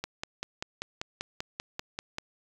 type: click train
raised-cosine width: 0.2 ms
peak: -16 dBFS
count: 12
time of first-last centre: 0.04-2.184 s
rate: 5.13 Hz
effects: 8-bit